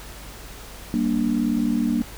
sine chord, G minor, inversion none, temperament just, 196 / 235.2 / 294 Hz, G3 / Bb3 / D4, 0 / +16 / +2 cents, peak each -26 / -21 / -25 dBFS, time 0.94-2.02 s, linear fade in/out 0 ms, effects added 50 Hz sine -41 dBFS peak until 2.17 s + pink hiss -41 dBFS RMS until 2.17 s

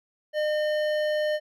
triangle tone with hard clipping, 607 Hz, D#5, 43 cents flat, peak -25 dBFS, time 0.33-1.4 s, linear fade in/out 50 ms, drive 16 dB, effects none

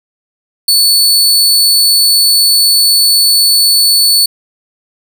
sawtooth tone, 4452 Hz, C#8, 7 cents sharp, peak -3 dBFS, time 0.68-4.26 s, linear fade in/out 5 ms, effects none

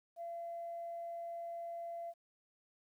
sine tone, 681 Hz, F5, 44 cents flat, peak -40 dBFS, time 0.16-2.14 s, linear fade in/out 50 ms, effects tanh soft clip ceiling -36 dBFS + 12-bit

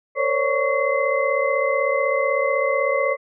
sine tone cluster, 461 / 535 / 571 / 1120 / 2058 Hz, A#4 / C5 / D5 / C#6 / C7, -19 / +38 / -49 / +18 / -29 cents, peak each -28 / -22 / -23 / -25 / -25 dBFS, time 0.15-3.17 s, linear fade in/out 50 ms, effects none

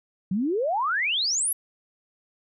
sine exponential sweep, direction up, 175.5 to 11680 Hz, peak -22 dBFS, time 0.31-1.53 s, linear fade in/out 5 ms, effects none

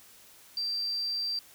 sine tone, 4699 Hz, D8, in tune, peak -29 dBFS, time 0.57-1.39 s, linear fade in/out 2 ms, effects white hiss -55 dBFS RMS until 1.54 s

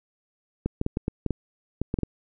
clicks, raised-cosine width 3 ms, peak -12 dBFS, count 11, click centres 0.66 / 0.814 / 0.864 / 0.971 / 1.081 / 1.263 / 1.307 / 1.816 / 1.941 / 1.988 / 2.033 s, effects none

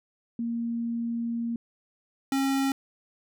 sine / square tone pair in turn, 233.2 / 271.5 Hz, A#3 / C#4, +1 / -36 cents, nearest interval minor third, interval 263 cents, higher second, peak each -27 / -24 dBFS, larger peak second, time 0.39-1.56 / 2.32-2.72 s, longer first, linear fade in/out 2 ms, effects none

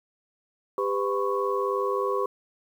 sine tone cluster, 398.8 / 502 / 1005 / 1104 Hz, G4 / B4 / B5 / C#6, +30 / +28 / +30 / -7 cents, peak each -27 / -29 / -34 / -29 dBFS, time 0.78-2.26 s, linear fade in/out 2 ms, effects 9-bit

